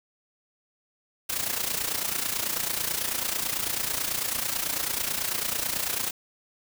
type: noise with amplitude modulation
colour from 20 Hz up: white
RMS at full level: -26 dBFS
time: 1.29-6.11 s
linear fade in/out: 10 ms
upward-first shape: sine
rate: 29.1 Hz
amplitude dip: 70%
effects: none